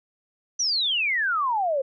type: exponential sweep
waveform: sine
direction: down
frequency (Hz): 6060 to 518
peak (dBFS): -21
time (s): 0.59-1.82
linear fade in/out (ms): 10
effects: none